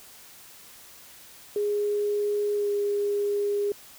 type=tone with pitch glide; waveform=sine; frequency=413.4 to 408.4 Hz; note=G#4 to G#4; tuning=-8 to -29 cents; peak=-23 dBFS; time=1.56-3.72 s; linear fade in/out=2 ms; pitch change=-21 cents; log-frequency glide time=2.55-2.69 s; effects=white hiss -49 dBFS RMS until 3.98 s